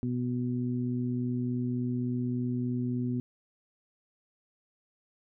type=harmonic tone; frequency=123.47 Hz; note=B2; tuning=in tune; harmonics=1 / 2 / 3; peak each=-32 / -30 / -42 dBFS; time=0.03-3.2 s; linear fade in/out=0 ms; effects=none